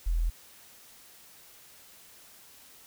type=tone; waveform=sine; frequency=41.2 Hz; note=E1; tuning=in tune; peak=-24 dBFS; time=0.06-0.3 s; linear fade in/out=10 ms; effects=white hiss -54 dBFS RMS until 2.86 s